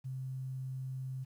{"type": "tone with quantisation", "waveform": "sine", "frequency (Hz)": 131, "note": "C3", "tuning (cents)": 2, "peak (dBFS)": -37, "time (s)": [0.04, 1.25], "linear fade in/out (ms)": 20, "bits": 11, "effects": []}